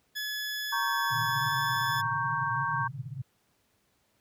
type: tone with pitch glide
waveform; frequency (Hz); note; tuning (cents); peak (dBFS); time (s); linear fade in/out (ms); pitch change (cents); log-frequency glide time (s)
20% pulse; 1705 to 1720.8; G#6 to A6; +45 to -39; -27; 0.15-2.02; 20; +16; 1.25-1.53
type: chord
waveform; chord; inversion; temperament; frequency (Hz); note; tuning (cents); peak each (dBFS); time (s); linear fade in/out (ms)
sine; G diminished; first; equal; 932.3 / 1108.7 / 1568; Bb5 / Db6 / G6; 0 / 0 / 0; -32 / -31 / -32; 0.72-2.88; 10
type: band-pass noise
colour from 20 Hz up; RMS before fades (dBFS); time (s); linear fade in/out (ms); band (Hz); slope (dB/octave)
pink; -38; 1.1-3.22; 10; 110 to 150; 96
effects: pink hiss -71 dBFS RMS until 4.2 s + high-pass 60 Hz 12 dB/octave